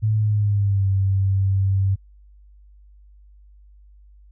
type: tone with pitch glide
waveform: sine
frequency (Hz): 108.1 to 96.86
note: A2 to G2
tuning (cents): -30 to -20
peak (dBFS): -16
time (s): 0.02-1.96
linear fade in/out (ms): 20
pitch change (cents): -190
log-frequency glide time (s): 0.15-0.88
effects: added 50 Hz sine -46 dBFS peak until 4.31 s